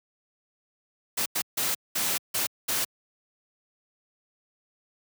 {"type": "noise bursts at uneven times", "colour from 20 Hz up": "white", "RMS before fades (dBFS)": -27, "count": 6, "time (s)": [[1.17, 1.26], [1.35, 1.42], [1.57, 1.75], [1.95, 2.18], [2.34, 2.47], [2.68, 2.85]], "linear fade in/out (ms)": 10, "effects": ["high-pass 100 Hz 12 dB/octave"]}